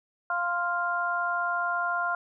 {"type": "harmonic tone", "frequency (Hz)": 349.2, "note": "F4", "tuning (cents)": 0, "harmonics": [2, 3, 4], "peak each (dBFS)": [-31, -31, -28], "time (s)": [0.3, 2.15], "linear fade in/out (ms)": 2, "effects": []}